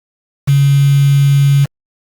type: tone with quantisation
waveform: sine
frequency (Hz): 140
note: C#3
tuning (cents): +18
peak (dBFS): -6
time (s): 0.47-1.66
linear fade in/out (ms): 20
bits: 4
effects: Opus 48 kbps